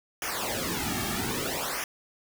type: noise with flanger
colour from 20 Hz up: pink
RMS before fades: -31 dBFS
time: 0.22-1.84 s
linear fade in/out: 2 ms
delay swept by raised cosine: 0.24 to 2.04 ms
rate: 0.62 Hz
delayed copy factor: -0.9
effects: none